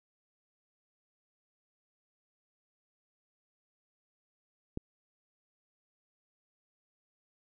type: click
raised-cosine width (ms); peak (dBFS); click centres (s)
3; -22; 4.774
effects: none